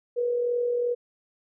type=tone with amplitude modulation; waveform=sine; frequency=483.6 Hz; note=B4; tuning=36 cents flat; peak=-21 dBFS; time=0.16-0.95 s; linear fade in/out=20 ms; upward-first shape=sine; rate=42.6 Hz; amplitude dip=40%; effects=none